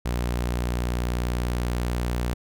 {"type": "tone", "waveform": "sawtooth", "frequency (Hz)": 60.3, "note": "B1", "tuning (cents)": -41, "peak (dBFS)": -20, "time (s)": [0.05, 2.34], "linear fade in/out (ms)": 10, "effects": []}